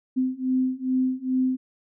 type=beating tone pair; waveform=sine; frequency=256.6 / 259 Hz; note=C4 / C4; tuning=-34 / -17 cents; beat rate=2.4 Hz; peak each=-25 / -24 dBFS; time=0.16-1.57 s; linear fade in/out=20 ms; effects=none